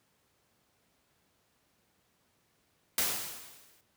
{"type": "noise with exponential decay", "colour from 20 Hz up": "white", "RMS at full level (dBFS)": -27, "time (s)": [2.98, 3.81], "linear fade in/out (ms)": 1, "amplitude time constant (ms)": 180, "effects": ["pink hiss -72 dBFS RMS until 3.96 s", "high-pass 80 Hz 12 dB/octave"]}